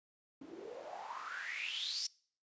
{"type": "noise with band-pass filter sweep", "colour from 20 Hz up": "white", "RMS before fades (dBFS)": -43, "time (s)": [0.41, 2.07], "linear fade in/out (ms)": 5, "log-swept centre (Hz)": [270, 5500], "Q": 9, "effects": ["noise-tail reverb RT60 0.5 s tail -24 dB re dry", "resampled to 16000 Hz"]}